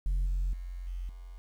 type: tone with level steps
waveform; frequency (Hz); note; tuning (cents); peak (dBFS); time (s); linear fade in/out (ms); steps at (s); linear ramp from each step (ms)
sine; 44.43; F1; +31; -23 / -25 / -36 / -33 / -42; 0.06-1.38; 0; 0.26 / 0.53 / 0.87 / 1.09; 2
effects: tanh soft clip ceiling -25 dBFS + 10-bit